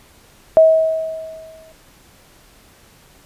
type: tone with exponential decay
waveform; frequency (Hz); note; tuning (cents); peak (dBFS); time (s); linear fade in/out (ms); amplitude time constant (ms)
sine; 641; E5; -49; -4; 0.57-1.72; 0; 250
effects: pink hiss -49 dBFS RMS until 3.25 s + resampled to 32000 Hz